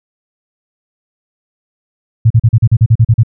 sine tone bursts, 113.5 Hz, A#2, 46 cents flat, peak -3 dBFS, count 11, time 2.25-3.234 s, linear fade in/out 10 ms, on 54 ms, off 39 ms, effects none

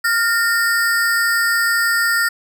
square ring-modulated tone, 1615 Hz, G#6, 49 cents flat, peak -12 dBFS, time 0.04-2.29 s, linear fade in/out 10 ms, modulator 213 Hz, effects none

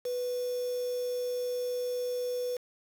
sine tone with quantisation, 494.2 Hz, B4, 1 cent sharp, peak -30 dBFS, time 0.05-2.57 s, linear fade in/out 5 ms, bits 7, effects none

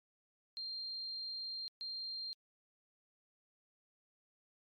sine tone bursts at uneven times, 4186 Hz, C8, in tune, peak -40 dBFS, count 2, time 0.57-1.68 / 1.81-2.33 s, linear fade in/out 0 ms, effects MP3 96 kbps

